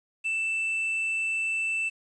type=tone with quantisation; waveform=triangle; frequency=2654 Hz; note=E7; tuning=11 cents sharp; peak=-24 dBFS; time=0.24-1.9 s; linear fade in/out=20 ms; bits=9; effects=resampled to 24000 Hz

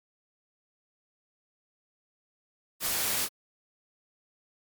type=noise; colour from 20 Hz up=white; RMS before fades=-29 dBFS; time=2.8-3.29 s; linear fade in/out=50 ms; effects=MP3 96 kbps

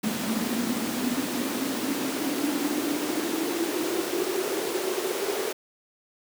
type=noise with high-pass filter sweep; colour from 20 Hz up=pink; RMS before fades=-28 dBFS; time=0.03-5.53 s; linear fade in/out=10 ms; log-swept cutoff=220 to 410 Hz; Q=7.8; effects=none

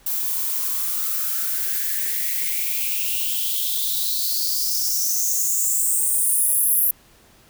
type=noise with high-pass filter sweep; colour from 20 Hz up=violet; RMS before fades=-22 dBFS; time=0.06-6.91 s; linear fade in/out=5 ms; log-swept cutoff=830 to 12000 Hz; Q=6.7; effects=pink hiss -53 dBFS RMS until 7.49 s

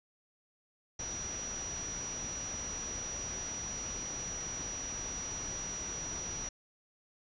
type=tone in noise; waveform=sine; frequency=5820 Hz; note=F#8; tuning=29 cents flat; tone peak=-38 dBFS; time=0.99-6.49 s; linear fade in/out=5 ms; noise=pink; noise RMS=-44 dBFS; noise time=0.99-6.49 s; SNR=+3 dB; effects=resampled to 16000 Hz

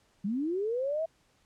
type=linear sweep; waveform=sine; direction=up; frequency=185.9 to 663 Hz; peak=-28 dBFS; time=0.24-1.06 s; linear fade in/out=10 ms; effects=pink hiss -68 dBFS RMS until 1.45 s + low-pass 9000 Hz 12 dB/octave

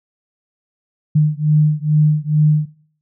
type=beating tone pair; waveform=sine; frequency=150.9 / 153.2 Hz; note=D3 / D#3; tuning=+47 / -27 cents; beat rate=2.3 Hz; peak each=-14 dBFS; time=1.15-2.66 s; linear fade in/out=10 ms; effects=noise-tail reverb RT60 0.5 s tail -17 dB re dry

